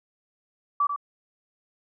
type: tone with echo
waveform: sine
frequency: 1155 Hz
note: D6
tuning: 29 cents flat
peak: -19 dBFS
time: 0.8-0.87 s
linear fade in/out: 5 ms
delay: 92 ms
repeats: 1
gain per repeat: -7 dB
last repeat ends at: 0.962 s
effects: none